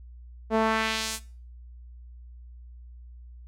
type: tone with band-pass filter sweep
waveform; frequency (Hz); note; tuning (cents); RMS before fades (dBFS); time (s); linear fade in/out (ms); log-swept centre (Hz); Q
sawtooth; 221.1; A3; +9; -26; 0.5-1.2; 50; 510 to 10000; 1
effects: noise-tail reverb RT60 0.4 s tail -19 dB re dry + added 60 Hz sine -43 dBFS peak until 3.47 s